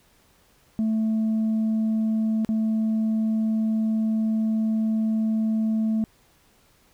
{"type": "tone with dropouts", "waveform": "sine", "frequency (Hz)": 220, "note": "A3", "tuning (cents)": 0, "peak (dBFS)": -18, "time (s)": [0.79, 6.04], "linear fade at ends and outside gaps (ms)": 0, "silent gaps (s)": [2.448, 2.49], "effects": ["tanh soft clip ceiling -19 dBFS", "pink hiss -60 dBFS RMS until 6.93 s"]}